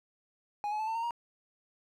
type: tone with pitch steps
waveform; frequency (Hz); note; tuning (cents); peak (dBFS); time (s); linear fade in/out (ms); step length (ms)
triangle; 828 / 849.8 / 872.2 / 895.2 / 918.7 / 942.9; G#5 / G#5 / A5 / A5 / A#5 / A#5; -5 / +40 / -15 / +30 / -25 / +20; -29; 0.64-1.108; 0; 78
effects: none